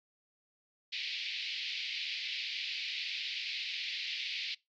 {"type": "band-pass noise", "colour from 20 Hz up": "pink", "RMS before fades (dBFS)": -38, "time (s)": [0.92, 4.55], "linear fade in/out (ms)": 10, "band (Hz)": [2200, 4700], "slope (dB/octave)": 48, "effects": ["noise-tail reverb RT60 0.2 s tail -22 dB re dry", "MP3 96 kbps"]}